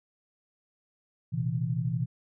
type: tone cluster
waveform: sine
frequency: 118 / 130.7 / 164.5 Hz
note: A#2 / C3 / E3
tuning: +22 / -1 / -3 cents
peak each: -31 dBFS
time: 1.32-2.06 s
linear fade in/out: 20 ms
effects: none